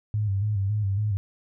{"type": "tone with vibrato", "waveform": "sine", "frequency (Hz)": 101.9, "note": "G#2", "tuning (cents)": -32, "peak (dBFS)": -22, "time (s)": [0.14, 1.17], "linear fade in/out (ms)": 0, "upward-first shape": "square", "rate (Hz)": 3.6, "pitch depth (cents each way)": 69, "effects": []}